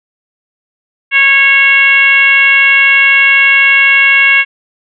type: tone with frequency modulation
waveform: sine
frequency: 2200 Hz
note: C#7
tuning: 14 cents flat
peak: -4 dBFS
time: 1.11-4.45 s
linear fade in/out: 50 ms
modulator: 552 Hz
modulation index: 1.1
effects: none